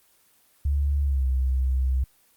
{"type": "tone with pitch glide", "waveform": "sine", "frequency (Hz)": [71.2, 64.91], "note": ["C#2", "C2"], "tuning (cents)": [47, -13], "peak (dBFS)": -20, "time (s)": [0.65, 2.04], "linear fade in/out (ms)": 5, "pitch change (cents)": -160, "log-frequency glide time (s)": [1.03, 1.26], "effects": ["white hiss -61 dBFS RMS until 2.36 s", "Opus 24 kbps"]}